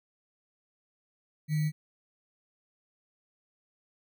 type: tone with sample-and-hold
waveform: sine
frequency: 153.4 Hz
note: D#3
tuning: 24 cents flat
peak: -25 dBFS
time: 1.48-1.72 s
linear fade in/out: 50 ms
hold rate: 2100 Hz
effects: none